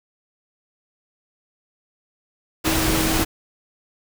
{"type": "tone in noise", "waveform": "sine", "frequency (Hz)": 319.5, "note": "D#4", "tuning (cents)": 46, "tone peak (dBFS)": -23, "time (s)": [2.64, 3.25], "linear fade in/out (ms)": 20, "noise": "pink", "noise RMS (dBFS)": -21, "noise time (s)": [2.64, 3.25], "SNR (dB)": -5, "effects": []}